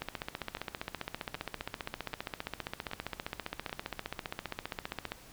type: two click trains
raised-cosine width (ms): 0.3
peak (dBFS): -23 / -19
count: 5 / 78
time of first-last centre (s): 0.57-3.695 / 0.02-5.119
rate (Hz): 1.28 / 15.1
effects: pink hiss -54 dBFS RMS until 5.32 s